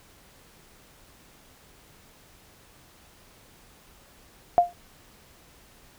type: tone with exponential decay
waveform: sine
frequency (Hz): 701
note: F5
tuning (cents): +6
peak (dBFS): -10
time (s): 4.58-4.73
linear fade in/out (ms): 0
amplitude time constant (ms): 32
effects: pink hiss -55 dBFS RMS until 5.98 s